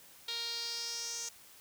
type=tone with band-pass filter sweep; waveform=sawtooth; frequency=466.2 Hz; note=A#4; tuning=in tune; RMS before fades=-39 dBFS; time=0.28-1.29 s; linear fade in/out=5 ms; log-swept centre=3900 to 6400 Hz; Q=4.9; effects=white hiss -57 dBFS RMS until 1.6 s